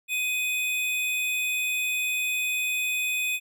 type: tone pair together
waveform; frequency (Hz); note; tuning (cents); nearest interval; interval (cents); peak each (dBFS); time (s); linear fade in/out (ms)
square; 2504 / 3486; D#7 / A7; +10 / -17; tritone; 573; -26 / -35; 0.08-3.4; 50
effects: none